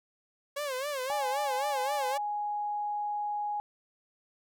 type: tone with vibrato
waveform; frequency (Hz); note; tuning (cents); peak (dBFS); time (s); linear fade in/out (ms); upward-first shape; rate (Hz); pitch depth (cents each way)
sawtooth; 548; C#5; -20; -28; 0.56-2.18; 10; sine; 3.8; 140
type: tone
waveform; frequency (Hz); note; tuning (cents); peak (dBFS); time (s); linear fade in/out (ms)
sine; 830.6; G#5; 0; -30; 1.1-3.6; 0
effects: none